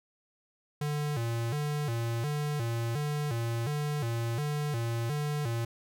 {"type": "tone with vibrato", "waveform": "square", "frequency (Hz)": 131.1, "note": "C3", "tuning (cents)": 4, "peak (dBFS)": -30, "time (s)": [0.81, 5.65], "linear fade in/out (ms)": 5, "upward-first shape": "square", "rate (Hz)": 1.4, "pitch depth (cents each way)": 210, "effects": []}